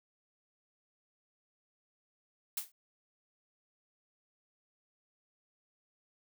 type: noise with exponential decay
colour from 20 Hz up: blue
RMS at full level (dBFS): -31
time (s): 2.57-2.72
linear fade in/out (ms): 5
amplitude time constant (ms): 31
effects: none